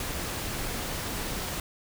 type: noise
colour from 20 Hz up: pink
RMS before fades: -33 dBFS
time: 0-1.6 s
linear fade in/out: 2 ms
effects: none